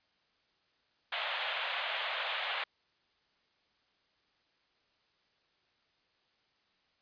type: band-pass noise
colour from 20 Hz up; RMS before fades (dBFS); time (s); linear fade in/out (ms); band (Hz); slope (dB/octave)
white; -36; 1.12-2.64; 5; 550 to 3600; 48
effects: white hiss -73 dBFS RMS until 7.01 s + resampled to 11025 Hz